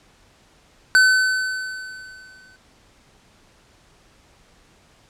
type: tone with exponential decay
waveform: square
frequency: 1518 Hz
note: F#6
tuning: 44 cents sharp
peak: -10 dBFS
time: 0.95-2.56 s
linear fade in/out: 0 ms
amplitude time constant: 350 ms
effects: pink hiss -55 dBFS RMS until 5.09 s + low-pass 8000 Hz 12 dB/octave